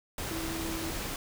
sine tone in noise, 326.8 Hz, E4, 15 cents flat, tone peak -36 dBFS, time 0.31-0.9 s, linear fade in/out 2 ms, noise pink, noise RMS -36 dBFS, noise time 0.18-1.16 s, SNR -3 dB, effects none

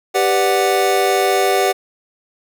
square chord, G major seventh, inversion none, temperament equal, 392 / 493.9 / 587.3 / 740 Hz, G4 / B4 / D5 / F#5, 0 / 0 / 0 / 0 cents, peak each -18 / -22 / -23 / -18 dBFS, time 0.14-1.73 s, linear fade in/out 20 ms, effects none

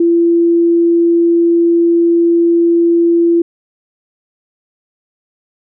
sine tone, 339.2 Hz, E4, 50 cents sharp, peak -7 dBFS, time 0-3.42 s, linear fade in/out 5 ms, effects none

